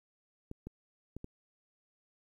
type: clicks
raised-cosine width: 3 ms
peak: -29 dBFS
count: 4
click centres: 0.514 / 0.67 / 1.166 / 1.244 s
effects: 11-bit